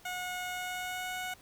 15% pulse tone with pitch glide, 727 to 735.4 Hz, F#5 to F#5, -31 to -11 cents, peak -29 dBFS, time 0.05-1.34 s, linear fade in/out 5 ms, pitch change +20 cents, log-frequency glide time 0.51-1.17 s, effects pink hiss -58 dBFS RMS until 1.41 s

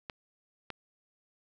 clicks, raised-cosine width 0.3 ms, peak -22 dBFS, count 2, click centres 0.098 / 0.703 s, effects none

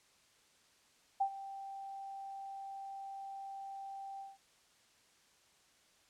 sine tone with ADSR envelope, 784 Hz, G5, in tune, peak -27 dBFS, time 1.2-4.38 s, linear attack 12 ms, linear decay 78 ms, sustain -16 dB, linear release 180 ms, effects white hiss -68 dBFS RMS until 6.09 s + low-pass 8000 Hz 12 dB/octave

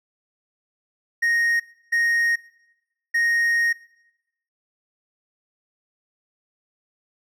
triangle tone bursts at uneven times, 1864.7 Hz, A#6, in tune, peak -16 dBFS, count 3, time 1.22-1.6 / 1.92-2.36 / 3.14-3.73 s, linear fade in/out 10 ms, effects noise-tail reverb RT60 0.9 s tail -19 dB re dry

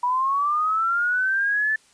sine linear sweep, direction up, 969 to 1760 Hz, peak -19 dBFS, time 0.03-1.76 s, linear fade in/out 5 ms, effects white hiss -57 dBFS RMS until 1.93 s + resampled to 22050 Hz

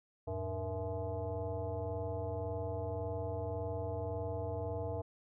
sine tone with frequency modulation, 277.1 Hz, C#4, 1 cent flat, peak -35 dBFS, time 0.27-5.02 s, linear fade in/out 10 ms, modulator 192 Hz, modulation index 2.5, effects none

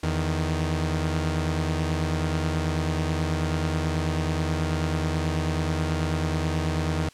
sawtooth tone pair together, 82.41 / 155.57 Hz, E2 / D#3, 0 / 0 cents, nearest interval major seventh, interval 1100 cents, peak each -22 / -23 dBFS, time 0.03-7.09 s, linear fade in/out 5 ms, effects white hiss -54 dBFS RMS until 7.13 s + low-pass 8000 Hz 12 dB/octave

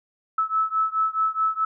sine beating tone pair, 1302 / 1306.7 Hz, E6 / E6, -22 / -16 cents, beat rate 4.7 Hz, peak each -23 / -24 dBFS, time 0.38-1.65 s, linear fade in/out 5 ms, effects none

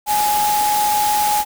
sine tone in noise, 837 Hz, G#5, 13 cents sharp, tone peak -15 dBFS, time 0.06-1.45 s, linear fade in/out 50 ms, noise white, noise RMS -23 dBFS, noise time 0.06-1.45 s, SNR +5 dB, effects none

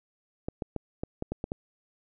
clicks, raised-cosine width 2 ms, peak -18 dBFS, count 8, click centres 0.485 / 0.622 / 0.763 / 1.035 / 1.224 / 1.32 / 1.441 / 1.519 s, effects none

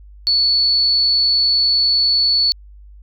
sine tone, 4435 Hz, C#8, in tune, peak -12 dBFS, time 0.27-2.52 s, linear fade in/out 0 ms, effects added 50 Hz sine -38 dBFS peak until 3.02 s

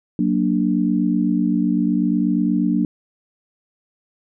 sine chord, Gb augmented, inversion none, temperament equal, 185 / 233.1 / 293.7 Hz, Gb3 / Bb3 / D4, 0 / 0 / 0 cents, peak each -20 dBFS, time 0.19-2.85 s, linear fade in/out 2 ms, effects none

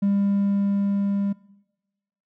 triangle tone with level ramp, 199.9 Hz, G3, 34 cents sharp, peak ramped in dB -15 to -19 dBFS, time 0.02-1.33 s, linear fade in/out 10 ms, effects noise-tail reverb RT60 1.0 s tail -21 dB re dry + tanh soft clip ceiling -12 dBFS

